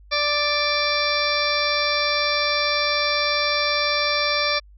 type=harmonic tone with a mistuned harmonic; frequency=587.3 Hz; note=D5; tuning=in tune; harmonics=1 / 2 / 3 / 4 / 6 / 7 / 8 / 9; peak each=-26 / -26 / -29 / -25 / -29 / -30 / -27 / -29 dBFS; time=0.11-4.6 s; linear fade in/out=20 ms; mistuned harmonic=9; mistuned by=+65 cents; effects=added 50 Hz sine -45 dBFS peak until 4.77 s